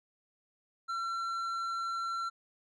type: tone with tanh clipping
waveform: sine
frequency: 1356 Hz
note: E6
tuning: 49 cents sharp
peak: -34 dBFS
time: 0.88-2.3 s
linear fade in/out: 20 ms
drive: 8 dB
effects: none